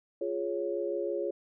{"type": "chord", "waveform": "sine", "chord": "Db major", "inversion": "first", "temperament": "equal", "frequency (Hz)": [349.2, 415.3, 554.4], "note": ["F4", "Ab4", "Db5"], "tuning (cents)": [0, 0, 0], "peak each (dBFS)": -34, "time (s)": [0.21, 1.31], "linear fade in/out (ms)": 5, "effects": []}